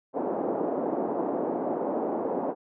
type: band-pass noise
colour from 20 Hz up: pink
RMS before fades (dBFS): -29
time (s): 0.13-2.55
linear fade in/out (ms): 50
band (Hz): 260 to 790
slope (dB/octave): 24
effects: none